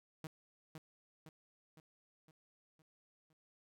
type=tone with echo; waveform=sawtooth; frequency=157.9 Hz; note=D#3; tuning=26 cents sharp; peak=-39 dBFS; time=0.24-0.27 s; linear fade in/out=2 ms; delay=510 ms; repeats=6; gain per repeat=-5 dB; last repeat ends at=3.33 s; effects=none